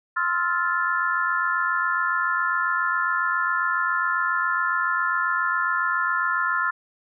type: chord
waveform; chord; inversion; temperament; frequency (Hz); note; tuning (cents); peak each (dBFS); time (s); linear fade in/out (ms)
sine; F major seventh; second; just; 1047.7 / 1309.6 / 1396.9 / 1746.1; C6 / E6 / F6 / A6; +2 / -12 / 0 / -14; -27 / -28 / -24 / -27; 0.16-6.71; 10
effects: none